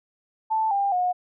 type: tone with pitch steps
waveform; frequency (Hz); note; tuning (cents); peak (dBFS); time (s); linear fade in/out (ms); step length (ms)
sine; 880 / 797.7 / 723.1; A5 / G5 / F#5; 0 / +30 / -40; -20; 0.5-1.13; 20; 210
effects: none